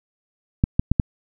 clicks, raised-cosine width 5 ms, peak -3 dBFS, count 4, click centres 0.639 / 0.795 / 0.916 / 0.998 s, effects none

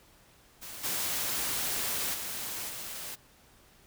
white noise with level steps, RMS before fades -43 / -32 / -37 / -40 dBFS, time 0.61-3.16 s, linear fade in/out 20 ms, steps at 0.83 / 2.13 / 2.68 s, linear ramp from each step 20 ms, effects pink hiss -60 dBFS RMS until 3.86 s

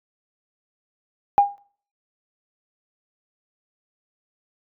sine tone with exponential decay, 809 Hz, G#5, 46 cents flat, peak -7 dBFS, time 1.38-1.58 s, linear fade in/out 0 ms, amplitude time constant 43 ms, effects noise-tail reverb RT60 0.5 s tail -23 dB re dry + tanh soft clip ceiling -3 dBFS

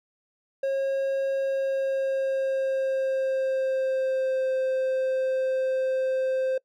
triangle tone with pitch glide, 542 to 522.9 Hz, C#5 to C5, -39 to -1 cents, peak -21 dBFS, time 0.63-6.58 s, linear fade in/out 5 ms, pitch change -62 cents, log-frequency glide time 1.32-4.54 s, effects noise-tail reverb RT60 0.1 s tail -24 dB re dry

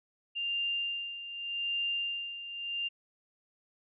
sine tone with tremolo, 2794 Hz, F7, in tune, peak -29 dBFS, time 0.35-2.89 s, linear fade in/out 20 ms, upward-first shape sine, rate 0.84 Hz, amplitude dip 70%, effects none

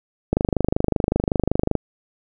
click train, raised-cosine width 2 ms, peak -4 dBFS, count 37, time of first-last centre 0.33-1.753 s, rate 25.3 Hz, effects none

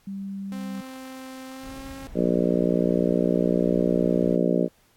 sine tone, 196 Hz, G3, in tune, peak -30 dBFS, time 0.07-0.81 s, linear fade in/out 5 ms
sawtooth tone with pitch glide, 261.6 to 269.9 Hz, C4 to C#4, 0 to -46 cents, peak -33 dBFS, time 0.52-2.07 s, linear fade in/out 0 ms, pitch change +54 cents, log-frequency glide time 1.48-1.87 s
brown noise, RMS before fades -42 dBFS, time 1.63-4.36 s, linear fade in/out 5 ms
harmonic tone, 59.9 Hz, A#1, 48 cents sharp, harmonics 3 / 4 / 5 / 6 / 7 / 8 / 9 / 10, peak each -25 / -26 / -27 / -28 / -28 / -29 / -30 / -30 dBFS, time 2.14-4.69 s, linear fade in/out 50 ms
effects pink hiss -62 dBFS RMS until 4.96 s + AAC 64 kbps

